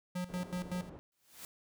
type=tone with tremolo; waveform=square; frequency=180 Hz; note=F#3; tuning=47 cents flat; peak=-35 dBFS; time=0.15-0.9 s; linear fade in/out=10 ms; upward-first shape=square; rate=5.3 Hz; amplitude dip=80%
type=low-pass noise; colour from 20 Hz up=white; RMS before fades=-50 dBFS; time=0.29-0.99 s; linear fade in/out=0 ms; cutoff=440 Hz; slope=12 dB/octave
type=noise with exponential growth; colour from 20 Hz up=white; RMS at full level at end=-45 dBFS; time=1.12-1.45 s; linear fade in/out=1 ms; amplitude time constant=70 ms
effects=none